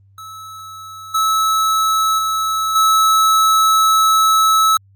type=tone with level steps; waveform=square; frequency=1300 Hz; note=E6; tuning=24 cents flat; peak=-32 / -14 / -17 / -11 dBFS; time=0.18-4.77 s; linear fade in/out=2 ms; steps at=1.14 / 2.18 / 2.75 s; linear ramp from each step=10 ms; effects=added 98 Hz sine -47 dBFS peak until 4.95 s + Opus 24 kbps